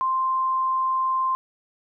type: tone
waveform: sine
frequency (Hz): 1046.5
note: C6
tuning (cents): 0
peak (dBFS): -20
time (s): 0.01-1.35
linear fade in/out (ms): 0
effects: none